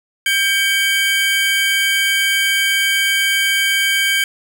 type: tone cluster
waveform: square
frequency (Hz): 1589 / 2266 / 3126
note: G6 / C#7 / G7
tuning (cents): +23 / +37 / -6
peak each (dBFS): -19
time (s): 0.26-4.24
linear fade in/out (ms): 2
effects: none